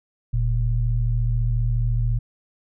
sine tone pair together, 42.17 / 116.54 Hz, E1 / A#2, +40 / 0 cents, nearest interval octave + tritone, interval 1760 cents, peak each -21 dBFS, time 0.33-2.19 s, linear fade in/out 10 ms, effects none

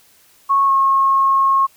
sine tone with pitch glide, 1100 to 1084.9 Hz, C#6 to C#6, -14 to -38 cents, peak -11 dBFS, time 0.49-1.67 s, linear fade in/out 20 ms, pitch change -24 cents, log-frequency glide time 0.66-0.71 s, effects white hiss -52 dBFS RMS until 1.76 s

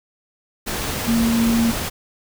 sine tone in noise, 230.5 Hz, A#3, 19 cents flat, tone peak -15 dBFS, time 1.07-1.72 s, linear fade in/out 20 ms, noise pink, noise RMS -25 dBFS, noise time 0.66-1.9 s, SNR +7 dB, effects none

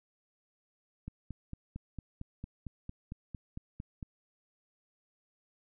click train, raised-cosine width 5 ms, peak -28 dBFS, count 14, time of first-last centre 1.08-4.028 s, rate 4.41 Hz, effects none

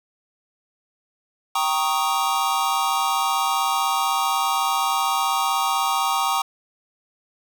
square chord, Eb dominant seventh, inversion first, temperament equal, 784 / 932.3 / 1108.7 / 1244.5 Hz, G5 / Bb5 / Db6 / Eb6, 0 / 0 / 0 / 0 cents, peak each -26 dBFS, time 1.55-6.42 s, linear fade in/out 5 ms, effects 8-bit

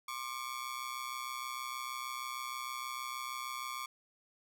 sawtooth ring-modulated tone, 1130 Hz, C#6, 33 cents sharp, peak -32 dBFS, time 0.08-3.86 s, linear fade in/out 5 ms, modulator 63.2 Hz, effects none

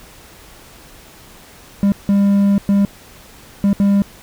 triangle tone bursts at uneven times, 200 Hz, G3, 35 cents sharp, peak -8 dBFS, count 5, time 1.83-1.92 / 2.09-2.58 / 2.69-2.85 / 3.64-3.73 / 3.8-4.02 s, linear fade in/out 0 ms, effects pink hiss -42 dBFS RMS until 4.22 s

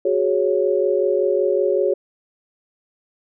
sine chord, F# suspended second, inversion none, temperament equal, 370 / 415.3 / 554.4 Hz, F#4 / G#4 / C#5, 0 / 0 / 0 cents, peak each -20 dBFS, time 0.05-1.94 s, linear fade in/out 5 ms, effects none

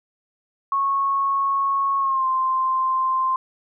sine tone with pitch glide, 1100 to 1045.5 Hz, C#6 to C6, -14 to -2 cents, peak -18 dBFS, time 0.72-3.36 s, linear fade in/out 2 ms, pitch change -88 cents, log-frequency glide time 1.99-2.26 s, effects none

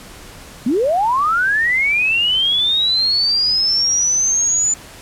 sine linear sweep, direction up, 215.5 to 7050 Hz, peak -13 dBFS, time 0.66-4.74 s, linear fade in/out 5 ms, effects pink hiss -38 dBFS RMS until 5.01 s + low-pass 12000 Hz 12 dB/octave

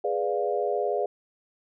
sine chord, G# diminished seventh, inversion none, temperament equal with one note detuned, 415.3 / 493.9 / 587.3 / 702.9 Hz, G#4 / B4 / D5 / F5, 0 / 0 / 0 / +11 cents, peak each -28 / -30 / -30 / -30 dBFS, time 0.04-1.06 s, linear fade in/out 5 ms, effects none

